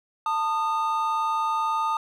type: tone pair together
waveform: triangle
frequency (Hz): 891 / 1229.6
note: A5 / D#6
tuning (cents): +22 / -21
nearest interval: tritone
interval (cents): 557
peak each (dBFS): -24 / -23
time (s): 0.26-1.97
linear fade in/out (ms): 2
effects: none